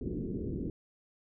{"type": "low-pass noise", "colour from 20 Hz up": "white", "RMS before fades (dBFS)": -36, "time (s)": [0.01, 0.7], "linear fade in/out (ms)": 2, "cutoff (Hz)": 400, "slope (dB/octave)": 48, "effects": []}